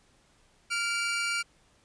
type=tone pair together; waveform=sawtooth; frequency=1396.9 / 2319 Hz; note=F6 / D7; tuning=0 / -22 cents; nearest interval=major sixth; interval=878 cents; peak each=-27 dBFS; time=0.7-1.43 s; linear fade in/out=20 ms; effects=pink hiss -64 dBFS RMS until 1.84 s + resampled to 22050 Hz